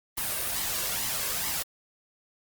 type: noise with flanger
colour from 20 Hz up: white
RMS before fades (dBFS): -30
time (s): 0.17-1.63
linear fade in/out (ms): 10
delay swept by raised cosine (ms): 0.98 to 1.88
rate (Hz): 2.3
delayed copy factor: +0.5
effects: Opus 32 kbps